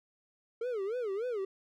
triangle tone with vibrato, 440 Hz, A4, in tune, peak -30 dBFS, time 0.61-1.45 s, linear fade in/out 5 ms, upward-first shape sine, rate 3.4 Hz, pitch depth 240 cents each way, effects none

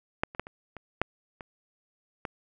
clicks, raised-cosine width 0.5 ms, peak -10 / -28 / -14 / -27 / -26 / -9 / -25 / -18 dBFS, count 8, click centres 0.235 / 0.349 / 0.396 / 0.469 / 0.767 / 1.016 / 1.408 / 2.252 s, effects none

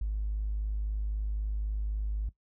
triangle tone, 51.91 Hz, G#1, in tune, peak -25 dBFS, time 0.01-2.29 s, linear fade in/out 5 ms, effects noise-tail reverb RT60 0.1 s tail -17 dB re dry + tanh soft clip ceiling -27 dBFS

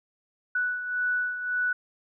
sine beating tone pair, 1480 / 1481.8 Hz, F#6 / F#6, 0 / +2 cents, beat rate 1.8 Hz, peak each -26 / -33 dBFS, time 0.55-1.73 s, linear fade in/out 5 ms, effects none

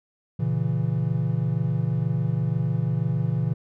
triangle chord, A# diminished, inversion none, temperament equal, 116.54 / 138.59 / 164.81 Hz, A#2 / C#3 / E3, 0 / 0 / 0 cents, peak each -24 dBFS, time 0.39-3.54 s, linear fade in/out 10 ms, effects none

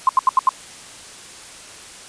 sine tone bursts, 1046.5 Hz, C6, in tune, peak -9 dBFS, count 5, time 0.07-0.491 s, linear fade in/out 2 ms, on 21 ms, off 79 ms, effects white hiss -39 dBFS RMS until 2.08 s + resampled to 22050 Hz

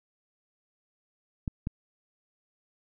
clicks, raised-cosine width 5 ms, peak -18 dBFS, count 2, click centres 1.478 / 1.671 s, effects none

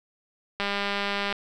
click train, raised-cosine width 0.3 ms, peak -12 dBFS, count 147, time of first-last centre 0.6-1.326 s, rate 201 Hz, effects none

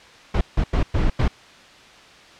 brown noise bursts at uneven times, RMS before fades -18 dBFS, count 5, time 0.34-0.41 / 0.57-0.64 / 0.73-0.83 / 0.94-1.1 / 1.19-1.28 s, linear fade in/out 5 ms, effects white hiss -46 dBFS RMS until 2.39 s + low-pass 4000 Hz 12 dB/octave

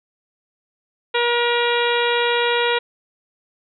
harmonic tone with a mistuned harmonic, 477.2 Hz, A#4, 41 cents sharp, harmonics 1 / 2 / 3 / 4 / 5 / 6 / 7 / 8, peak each -20 / -23 / -25 / -26 / -27 / -28 / -28 / -29 dBFS, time 1.14-2.79 s, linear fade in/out 10 ms, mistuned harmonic 6, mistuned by -23 cents, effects none

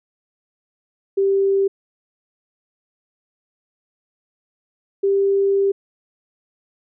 sine tone pair in turn, 392 / 394.7 Hz, G4 / G4, 0 / +12 cents, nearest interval unison, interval 12 cents, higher second, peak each -14 dBFS, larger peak neither, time 1.17-1.68 / 5.03-5.72 s, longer second, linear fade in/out 10 ms, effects none

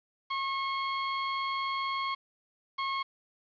sawtooth tone bursts at uneven times, 1086 Hz, C#6, 36 cents flat, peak -26 dBFS, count 2, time 0.3-2.15 / 2.78-3.03 s, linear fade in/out 10 ms, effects resampled to 11025 Hz + 9-bit

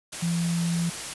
sine tone in noise, 170 Hz, F3, 46 cents flat, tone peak -23 dBFS, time 0.22-0.9 s, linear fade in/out 10 ms, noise white, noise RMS -34 dBFS, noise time 0.12-1.14 s, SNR +8 dB, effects resampled to 24000 Hz

